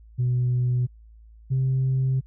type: tone pair in turn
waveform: sine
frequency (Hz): 124.2 / 131.59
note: B2 / C3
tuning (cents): +10 / +10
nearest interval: minor second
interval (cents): 100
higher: second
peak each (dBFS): -18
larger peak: neither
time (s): 0.18-0.87 / 1.5-2.21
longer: second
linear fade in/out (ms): 20
effects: tanh soft clip ceiling -17 dBFS + added 55 Hz sine -46 dBFS peak until 2.26 s